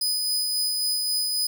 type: tone with tremolo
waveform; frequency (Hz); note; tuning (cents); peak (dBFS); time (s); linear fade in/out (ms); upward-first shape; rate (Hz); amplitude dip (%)
sawtooth; 4994; D#8; +6; -19; 0.01-1.47; 5; sine; 3.7; 25
effects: none